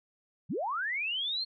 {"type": "linear sweep", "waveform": "sine", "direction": "up", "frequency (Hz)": [107.1, 4293], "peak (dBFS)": -30, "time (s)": [0.49, 1.45], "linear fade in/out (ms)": 20, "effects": []}